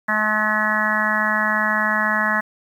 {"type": "harmonic tone", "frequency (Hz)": 214.1, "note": "A3", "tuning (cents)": -47, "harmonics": [1, 3, 4, 5, 6, 7, 8, 9], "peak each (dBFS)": [-27, -28, -28, -25, -28, -27, -21, -25], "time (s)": [0.08, 2.41], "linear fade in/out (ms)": 10, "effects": ["8-bit"]}